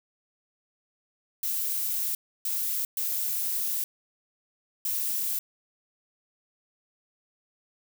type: noise bursts at uneven times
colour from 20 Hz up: violet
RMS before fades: -29 dBFS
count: 4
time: 1.43-2.15 / 2.45-2.85 / 2.97-3.84 / 4.85-5.39 s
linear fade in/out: 2 ms
effects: none